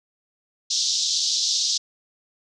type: band-pass noise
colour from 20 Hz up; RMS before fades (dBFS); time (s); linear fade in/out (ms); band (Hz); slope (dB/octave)
white; -23; 0.7-1.78; 10; 3600 to 6300; 48
effects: none